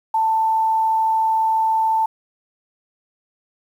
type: tone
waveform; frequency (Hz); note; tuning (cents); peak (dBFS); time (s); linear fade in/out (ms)
sine; 887; A5; +14; -15; 0.14-2.06; 5
effects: 8-bit